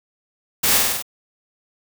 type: noise with echo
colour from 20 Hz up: white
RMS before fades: -18 dBFS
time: 0.63-0.78 s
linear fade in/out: 10 ms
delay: 49 ms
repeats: 5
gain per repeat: -2 dB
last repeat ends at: 1.025 s
effects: none

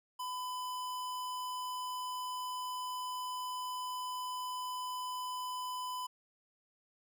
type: tone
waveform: square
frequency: 1004 Hz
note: B5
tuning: 28 cents sharp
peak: -38 dBFS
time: 0.19-6.07 s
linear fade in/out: 10 ms
effects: none

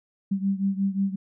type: beating tone pair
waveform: sine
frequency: 194 / 199.6 Hz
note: G3 / G3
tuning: -18 / +32 cents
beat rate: 5.6 Hz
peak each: -24 / -27 dBFS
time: 0.31-1.16 s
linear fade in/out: 10 ms
effects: none

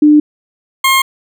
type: tone pair in turn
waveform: sine / 20% pulse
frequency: 299.3 / 1069.5 Hz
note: D4 / C6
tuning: +33 / +38 cents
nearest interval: octave + minor seventh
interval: 2205 cents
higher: second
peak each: -3 dBFS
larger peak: neither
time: 0.02-0.2 / 0.84-1.02 s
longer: neither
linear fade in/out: 5 ms
effects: none

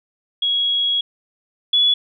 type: tone pair in turn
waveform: sine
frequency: 3322 / 3408 Hz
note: G#7 / G#7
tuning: 0 / +44 cents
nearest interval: unison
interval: 44 cents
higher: second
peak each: -16 / -12 dBFS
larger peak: second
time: 0.42-1.01 / 1.73-1.94 s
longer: first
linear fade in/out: 5 ms
effects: none

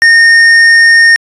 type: tone with hard clipping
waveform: sine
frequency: 1837 Hz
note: A#6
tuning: 26 cents flat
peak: -3 dBFS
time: 0.02-1.16 s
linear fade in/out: 0 ms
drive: 7 dB
effects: resampled to 24000 Hz

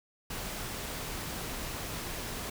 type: noise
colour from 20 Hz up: pink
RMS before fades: -38 dBFS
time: 0.3-2.5 s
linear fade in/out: 5 ms
effects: none

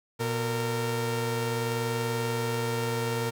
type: tone pair together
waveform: sawtooth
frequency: 120 / 459.4 Hz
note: B2 / A#4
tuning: -49 / -25 cents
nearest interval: octave + major seventh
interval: 2324 cents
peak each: -26 / -26 dBFS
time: 0.19-3.31 s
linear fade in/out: 20 ms
effects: none

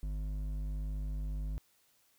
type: tone with hard clipping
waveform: triangle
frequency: 50.8 Hz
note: G#1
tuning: 38 cents flat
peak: -36 dBFS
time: 0.03-1.58 s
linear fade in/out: 0 ms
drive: 12 dB
effects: white hiss -70 dBFS RMS until 2.18 s

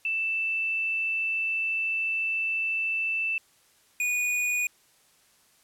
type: tone pair in turn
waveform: sine / square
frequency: 2653 / 2462 Hz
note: E7 / D#7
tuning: +10 / -19 cents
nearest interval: minor second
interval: 129 cents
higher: first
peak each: -25 / -25 dBFS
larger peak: neither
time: 0.05-3.38 / 4-4.67 s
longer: first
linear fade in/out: 2 ms
effects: white hiss -62 dBFS RMS until 5.63 s + low-pass 12000 Hz 12 dB/octave

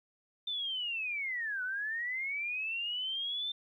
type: linear two-way sweep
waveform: sine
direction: down then up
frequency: 3583 to 1464 to 3583 Hz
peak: -33 dBFS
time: 0.47-3.52 s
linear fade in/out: 5 ms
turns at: 1.63 s
effects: 12-bit

